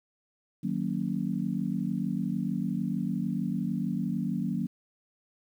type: chord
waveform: sine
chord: D# minor seventh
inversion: none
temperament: just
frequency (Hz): 155.56 / 186.68 / 233.3 / 280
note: D#3 / F#3 / A#3 / C#4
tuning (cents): 0 / +16 / +2 / +18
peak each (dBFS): -35 / -31 / -32 / -36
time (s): 0.63-4.67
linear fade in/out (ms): 10
effects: 10-bit